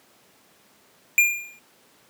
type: tone with exponential decay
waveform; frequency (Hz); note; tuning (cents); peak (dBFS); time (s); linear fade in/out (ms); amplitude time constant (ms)
square; 2405; D7; +41; -12; 1.18-1.59; 1; 89
effects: pink hiss -57 dBFS RMS until 2.09 s + high-pass 200 Hz 12 dB/octave